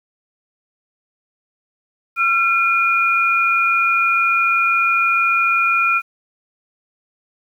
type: tone pair together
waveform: sine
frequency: 1363 / 2429 Hz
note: F6 / D#7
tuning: -43 / -42 cents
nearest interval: minor seventh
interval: 1001 cents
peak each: -16 dBFS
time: 2.16-6.02 s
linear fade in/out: 50 ms
effects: 8-bit